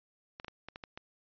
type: clicks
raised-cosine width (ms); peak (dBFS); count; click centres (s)
0.3; -27; 7; 0.399 / 0.446 / 0.482 / 0.686 / 0.759 / 0.838 / 0.975
effects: resampled to 11025 Hz